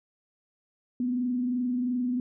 sine tone with frequency modulation, 248.1 Hz, B3, 8 cents sharp, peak -25 dBFS, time 1-2.2 s, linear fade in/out 2 ms, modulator 22.9 Hz, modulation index 0.36, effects none

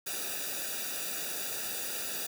white noise with comb filter, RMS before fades -36 dBFS, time 0.06-2.27 s, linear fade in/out 10 ms, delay 0.94 ms, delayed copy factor -0.9, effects none

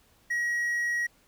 triangle tone, 1904 Hz, A#6, 36 cents sharp, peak -24 dBFS, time 0.3-1.07 s, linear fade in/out 10 ms, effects pink hiss -63 dBFS RMS until 1.27 s

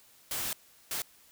white noise bursts at uneven times, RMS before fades -34 dBFS, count 2, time 0.31-0.53 / 0.91-1.02 s, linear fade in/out 2 ms, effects white hiss -60 dBFS RMS until 1.31 s

